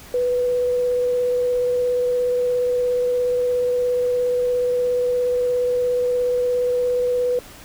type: tone with vibrato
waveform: sine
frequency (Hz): 493.7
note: B4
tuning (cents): -1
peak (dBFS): -17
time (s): 0.14-7.39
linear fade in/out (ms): 2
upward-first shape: square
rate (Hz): 17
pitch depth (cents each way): 8
effects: pink hiss -42 dBFS RMS until 7.64 s